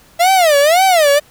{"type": "tone with vibrato", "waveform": "45% pulse", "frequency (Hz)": 659.3, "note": "E5", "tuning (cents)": 0, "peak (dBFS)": -8, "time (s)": [0.19, 1.2], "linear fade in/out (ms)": 20, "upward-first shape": "sine", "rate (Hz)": 1.9, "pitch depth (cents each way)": 270, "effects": ["pink hiss -47 dBFS RMS until 1.3 s"]}